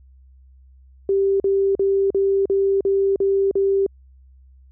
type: tone bursts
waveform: sine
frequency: 392 Hz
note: G4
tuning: in tune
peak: -15 dBFS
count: 8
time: 1.09-3.864 s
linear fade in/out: 2 ms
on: 310 ms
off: 42 ms
effects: added 65 Hz sine -46 dBFS peak until 4.71 s